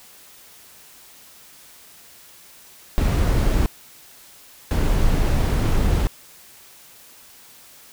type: noise bursts at uneven times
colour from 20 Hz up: brown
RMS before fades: -18 dBFS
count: 2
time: 2.98-3.66 / 4.71-6.07 s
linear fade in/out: 0 ms
effects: white hiss -47 dBFS RMS until 7.92 s